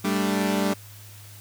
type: chord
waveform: sawtooth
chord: G suspended second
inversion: none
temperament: equal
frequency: 196 / 220 / 293.7 Hz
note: G3 / A3 / D4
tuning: 0 / 0 / 0 cents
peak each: -20 / -24 / -24 dBFS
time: 0.04-0.74 s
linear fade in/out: 10 ms
effects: added 103 Hz sine -44 dBFS peak until 1.4 s + white hiss -48 dBFS RMS until 1.4 s